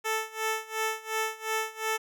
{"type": "tone with tremolo", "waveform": "10% pulse", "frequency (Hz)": 440, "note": "A4", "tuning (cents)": 0, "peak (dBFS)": -18, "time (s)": [0.04, 1.98], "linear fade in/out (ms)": 20, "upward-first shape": "sine", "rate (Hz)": 2.8, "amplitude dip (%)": 90, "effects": []}